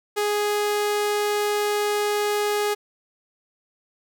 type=tone; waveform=sawtooth; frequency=415.3 Hz; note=G#4; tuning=in tune; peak=-17 dBFS; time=0.16-2.75 s; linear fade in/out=20 ms; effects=none